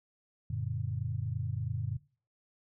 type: chord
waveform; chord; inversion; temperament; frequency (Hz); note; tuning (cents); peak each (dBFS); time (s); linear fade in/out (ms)
sine; Gb augmented; none; just; 92.5 / 115.62 / 144.53; Gb2 / Bb2 / D3; 0 / -14 / -27; -37 / -35 / -37; 0.5-1.97; 5
effects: noise-tail reverb RT60 0.4 s tail -20 dB re dry